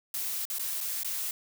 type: noise with dropouts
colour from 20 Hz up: blue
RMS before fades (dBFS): -33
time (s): 0.14-1.31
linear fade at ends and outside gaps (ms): 2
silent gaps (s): 0.453-0.5 / 0.585-0.594 / 0.806-0.81 / 1.033-1.046
effects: none